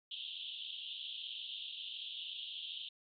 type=band-pass noise; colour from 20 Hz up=pink; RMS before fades=-45 dBFS; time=0.11-2.89 s; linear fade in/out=5 ms; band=2900 to 3700 Hz; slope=96 dB/octave; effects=MP3 48 kbps